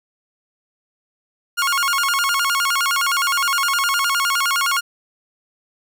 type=tone with vibrato; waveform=sawtooth; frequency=1244.5 Hz; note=D#6; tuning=in tune; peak=-13 dBFS; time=1.57-4.81 s; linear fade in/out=20 ms; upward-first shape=square; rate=9.7 Hz; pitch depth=220 cents each way; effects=none